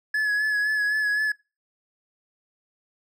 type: tone with vibrato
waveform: triangle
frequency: 1700 Hz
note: G#6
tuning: 40 cents sharp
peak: -19 dBFS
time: 0.14-1.32 s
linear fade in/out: 5 ms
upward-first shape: sine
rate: 3.9 Hz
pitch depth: 32 cents each way
effects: noise-tail reverb RT60 0.3 s tail -25 dB re dry